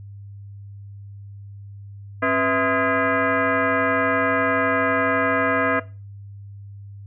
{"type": "tone with frequency modulation", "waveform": "sine", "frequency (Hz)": 493.9, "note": "B4", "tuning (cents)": 0, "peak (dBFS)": -17, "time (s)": [2.22, 5.8], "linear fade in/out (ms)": 10, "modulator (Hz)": 382, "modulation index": 3.9, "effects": ["noise-tail reverb RT60 0.3 s tail -17 dB re dry", "added 100 Hz sine -36 dBFS peak until 7.06 s"]}